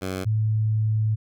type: tone pair in turn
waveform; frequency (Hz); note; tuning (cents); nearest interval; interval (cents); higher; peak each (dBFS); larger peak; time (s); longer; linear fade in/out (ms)
10% pulse / sine; 93.8 / 108.77; F#2 / A2; +24 / -19; minor third; 257; second; -19; neither; 0.01-0.25 / 0.25-1.16; second; 20
effects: none